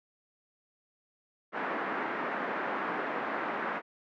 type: band-pass noise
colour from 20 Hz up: white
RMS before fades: -34 dBFS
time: 1.52-3.82 s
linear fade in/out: 50 ms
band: 210 to 1700 Hz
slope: 24 dB/octave
effects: none